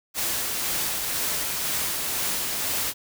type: noise with tremolo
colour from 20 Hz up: white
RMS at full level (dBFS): -26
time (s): 0.14-2.94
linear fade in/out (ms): 50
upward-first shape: sine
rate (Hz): 2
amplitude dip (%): 25
effects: none